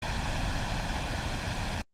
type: noise with comb filter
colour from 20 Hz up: pink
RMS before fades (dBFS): -30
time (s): 0.02-1.82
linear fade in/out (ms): 5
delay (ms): 1.2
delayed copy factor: +0.7
effects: low-pass 5000 Hz 12 dB/octave + Opus 24 kbps